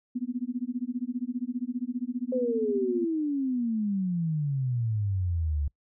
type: tone with tremolo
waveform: sine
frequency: 246.9 Hz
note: B3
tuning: in tune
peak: -25 dBFS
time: 0.15-3.05 s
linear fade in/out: 10 ms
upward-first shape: sine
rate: 15 Hz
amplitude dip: 100%
type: exponential sweep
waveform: sine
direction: down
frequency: 520 to 69.9 Hz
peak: -25 dBFS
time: 2.32-5.68 s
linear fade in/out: 5 ms
effects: noise-tail reverb RT60 0.1 s tail -25 dB re dry